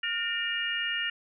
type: harmonic tone with a mistuned harmonic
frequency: 473.4 Hz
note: A#4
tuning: 27 cents sharp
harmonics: 3 / 4 / 5 / 6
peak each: -36 / -32 / -39 / -31 dBFS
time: 0.03-1.1 s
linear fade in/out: 5 ms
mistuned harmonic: 4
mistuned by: -65 cents
effects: none